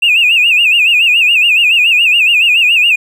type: tone with vibrato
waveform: triangle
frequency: 2637 Hz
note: E7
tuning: in tune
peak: -3 dBFS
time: 0.02-2.96 s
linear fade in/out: 10 ms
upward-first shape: sine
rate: 7.1 Hz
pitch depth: 140 cents each way
effects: tanh soft clip ceiling -3 dBFS